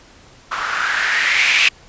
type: noise with low-pass filter sweep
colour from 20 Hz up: violet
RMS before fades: -17 dBFS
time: 0.51-1.69 s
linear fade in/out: 10 ms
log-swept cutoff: 1200 to 2600 Hz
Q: 4.3
effects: pink hiss -46 dBFS RMS until 1.88 s + resampled to 16000 Hz